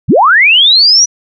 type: linear sweep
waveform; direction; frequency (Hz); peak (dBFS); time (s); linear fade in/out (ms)
sine; up; 67 to 5920; -3; 0.08-1.06; 20
effects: none